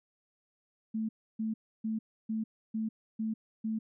sine tone bursts, 220.3 Hz, A3, 2 cents sharp, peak -30 dBFS, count 7, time 0.94-3.79 s, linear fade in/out 10 ms, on 150 ms, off 300 ms, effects none

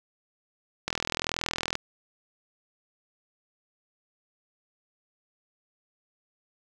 click train, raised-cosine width 0.2 ms, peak -10 dBFS, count 37, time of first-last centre 0.88-1.754 s, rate 41.2 Hz, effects none

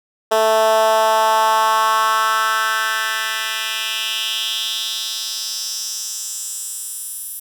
10% pulse tone with high-pass filter sweep, 220 Hz, A3, in tune, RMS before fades -19 dBFS, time 0.31-7.4 s, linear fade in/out 10 ms, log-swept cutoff 540 to 11000 Hz, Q 2.9, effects none

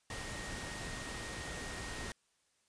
sine tone in noise, 1864.7 Hz, A#6, in tune, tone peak -48 dBFS, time 0.1-2.12 s, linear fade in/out 2 ms, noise pink, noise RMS -43 dBFS, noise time 0.1-2.12 s, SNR -8 dB, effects white hiss -75 dBFS RMS until 2.68 s + resampled to 22050 Hz

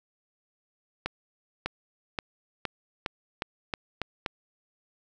accelerating click train, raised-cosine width 0.3 ms, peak -13 dBFS, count 9, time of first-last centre 1.06-4.262 s, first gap 600 ms, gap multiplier 0.88, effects none

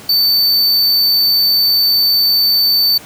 square tone, 4545 Hz, C#8, 42 cents sharp, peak -10 dBFS, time 0.09-2.98 s, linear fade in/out 5 ms, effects pink hiss -36 dBFS RMS until 3.05 s + high-pass 100 Hz 12 dB/octave

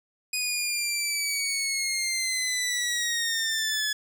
15% pulse linear sweep, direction down, 2489 to 1701 Hz, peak -19 dBFS, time 0.33-3.93 s, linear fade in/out 5 ms, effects none

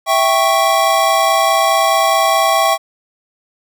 square chord, C# diminished, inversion first, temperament equal, 659.3 / 784 / 1108.7 Hz, E5 / G5 / C#6, 0 / 0 / 0 cents, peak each -16 dBFS, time 0.06-2.78 s, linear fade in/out 50 ms, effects none

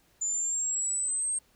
sine exponential sweep, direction up, 7040 to 8490 Hz, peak -27 dBFS, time 0.21-1.39 s, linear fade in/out 10 ms, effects pink hiss -65 dBFS RMS until 1.55 s

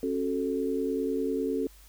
sine chord, F# minor, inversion second, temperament equal with one note detuned, 272.1 / 370 / 440 Hz, C#4 / F#4 / A4, -32 / 0 / 0 cents, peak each -30 / -33 / -30 dBFS, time 0.03-1.67 s, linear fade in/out 2 ms, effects added 50 Hz sine -52 dBFS peak until 1.88 s + white hiss -57 dBFS RMS until 1.88 s

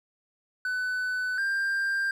triangle tone pair in turn, 1500 / 1589.2 Hz, F#6 / G6, +23 / +23 cents, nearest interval minor second, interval 100 cents, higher second, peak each -25 / -23 dBFS, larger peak second, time 0.65-1.38 / 1.38-2.11 s, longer neither, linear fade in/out 2 ms, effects none

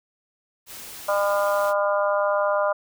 white noise, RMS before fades -39 dBFS, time 0.66-1.74 s, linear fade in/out 50 ms
harmonic tone, 201.6 Hz, G3, 49 cents sharp, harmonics 3 / 4 / 5 / 6 / 7, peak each -21 / -31 / -27 / -28 / -30 dBFS, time 1.08-2.73 s, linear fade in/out 10 ms
effects none

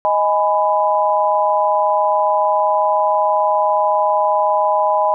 sine chord, G# minor, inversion second, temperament just, 623 / 830.6 / 996.7 Hz, D#5 / G#5 / B5, +2 / 0 / +16 cents, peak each -17 dBFS, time 0.05-5.14 s, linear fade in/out 0 ms, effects none

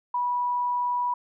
sine tone, 978 Hz, B5, 17 cents flat, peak -23 dBFS, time 0.14-1.14 s, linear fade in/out 5 ms, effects none

